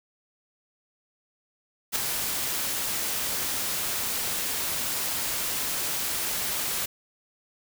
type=noise with ADSR envelope; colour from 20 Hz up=white; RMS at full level=-24 dBFS; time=1.92-6.86 s; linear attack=36 ms; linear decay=5 ms; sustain=-5 dB; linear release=8 ms; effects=none